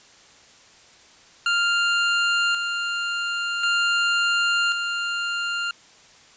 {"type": "tone with tremolo", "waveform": "25% pulse", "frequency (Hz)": 1396.9, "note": "F6", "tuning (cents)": 0, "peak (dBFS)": -15, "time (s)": [1.46, 5.71], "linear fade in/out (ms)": 2, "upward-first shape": "square", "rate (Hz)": 0.46, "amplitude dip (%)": 45, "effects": ["white hiss -51 dBFS RMS until 6.36 s", "resampled to 16000 Hz"]}